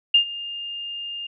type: tone with ADSR envelope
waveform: sine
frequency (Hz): 2814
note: F7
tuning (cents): +12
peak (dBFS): -10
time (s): 0.14-1.27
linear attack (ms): 6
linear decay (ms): 95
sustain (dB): -19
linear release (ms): 7
effects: none